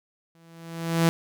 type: tone with exponential growth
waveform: sawtooth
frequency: 165.9 Hz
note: E3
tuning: 11 cents sharp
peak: -12 dBFS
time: 0.35-1.09 s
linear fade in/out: 0 ms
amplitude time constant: 160 ms
effects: none